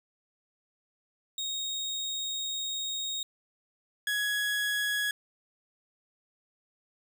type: tone pair in turn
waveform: 30% pulse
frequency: 3737 / 1672.4 Hz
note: A#7 / G#6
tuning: +4 / +12 cents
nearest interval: octave + major second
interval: 1392 cents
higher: first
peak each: -29 / -25 dBFS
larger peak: second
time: 1.38-3.23 / 4.07-5.11 s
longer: first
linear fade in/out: 2 ms
effects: none